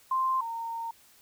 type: tone pair in turn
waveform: sine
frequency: 1046.5 / 918.4 Hz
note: C6 / A#5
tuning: 0 / -26 cents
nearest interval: major second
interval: 226 cents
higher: first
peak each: -24 / -32 dBFS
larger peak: first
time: 0.11-0.41 / 0.41-0.91 s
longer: second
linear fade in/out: 5 ms
effects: white hiss -59 dBFS RMS until 1.21 s

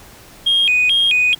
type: tone with vibrato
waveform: sine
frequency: 2839 Hz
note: F7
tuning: 28 cents sharp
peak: -10 dBFS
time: 0.46-1.35 s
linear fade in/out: 10 ms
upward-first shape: square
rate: 2.3 Hz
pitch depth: 230 cents each way
effects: tanh soft clip ceiling -8 dBFS + pink hiss -42 dBFS RMS until 1.39 s

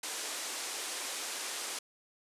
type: band-pass noise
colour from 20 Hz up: white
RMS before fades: -39 dBFS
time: 0.03-1.79 s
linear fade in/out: 5 ms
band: 300 to 9600 Hz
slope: 24 dB/octave
effects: resampled to 32000 Hz

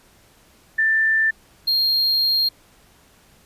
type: tone pair in turn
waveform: sine / triangle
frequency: 1776 / 4224 Hz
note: A6 / C8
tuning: +16 / +16 cents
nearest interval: octave + minor third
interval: 1500 cents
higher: second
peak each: -15 / -15 dBFS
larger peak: neither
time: 0.78-1.31 / 1.67-2.49 s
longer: second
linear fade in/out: 10 ms
effects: pink hiss -54 dBFS RMS until 3.45 s + resampled to 32000 Hz

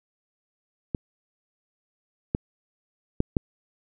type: clicks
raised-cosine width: 3 ms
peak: -13 / -10 / -8 / -8 dBFS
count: 4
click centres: 0.948 / 2.349 / 3.204 / 3.368 s
effects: none

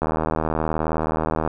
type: click train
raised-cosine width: 1 ms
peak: -8 dBFS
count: 116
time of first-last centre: 0.02-1.476 s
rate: 79 Hz
effects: none

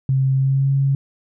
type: tone with pitch glide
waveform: sine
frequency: 133.5 to 137.25 Hz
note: C3 to C#3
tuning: +35 to -17 cents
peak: -14 dBFS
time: 0.09-0.95 s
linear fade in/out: 2 ms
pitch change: +48 cents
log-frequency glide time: 0.34-0.71 s
effects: none

